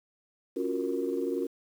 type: chord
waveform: sine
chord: Gb major seventh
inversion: second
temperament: equal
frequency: 277.2 / 349.2 / 370 / 466.2 Hz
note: Db4 / F4 / Gb4 / Bb4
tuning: 0 / 0 / 0 / 0 cents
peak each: -33 dBFS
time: 0.56-1.47 s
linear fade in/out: 10 ms
effects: tanh soft clip ceiling -18 dBFS + 9-bit